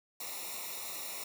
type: noise with comb filter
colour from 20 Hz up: white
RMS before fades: -41 dBFS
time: 0.2-1.24 s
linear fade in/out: 5 ms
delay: 0.63 ms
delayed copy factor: -0.9
effects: none